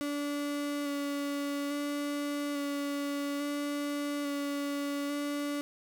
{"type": "tone with vibrato", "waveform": "35% pulse", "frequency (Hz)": 286.7, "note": "D4", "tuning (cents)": -42, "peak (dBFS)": -30, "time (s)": [0.01, 5.61], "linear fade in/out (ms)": 0, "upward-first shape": "square", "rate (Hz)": 0.59, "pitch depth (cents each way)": 13, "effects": []}